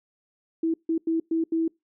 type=tone bursts at uneven times; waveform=sine; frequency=326.8 Hz; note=E4; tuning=15 cents flat; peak=-21 dBFS; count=5; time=0.63-0.74 / 0.89-0.98 / 1.07-1.2 / 1.31-1.44 / 1.52-1.68 s; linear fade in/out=5 ms; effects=noise-tail reverb RT60 0.2 s tail -25 dB re dry